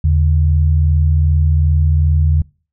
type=tone pair together; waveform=sine; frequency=80.09 / 142.7 Hz; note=E2 / D3; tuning=-49 / -49 cents; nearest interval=minor seventh; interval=1000 cents; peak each=-10 / -17 dBFS; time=0.04-2.42 s; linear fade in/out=5 ms; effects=noise-tail reverb RT60 0.4 s tail -25 dB re dry